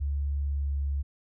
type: tone with pitch glide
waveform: sine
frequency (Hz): 70.9 to 70.17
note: C#2 to C#2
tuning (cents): +40 to +22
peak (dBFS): -26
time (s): 0-1.03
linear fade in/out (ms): 20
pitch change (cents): -18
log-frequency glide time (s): 0.43-0.77
effects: none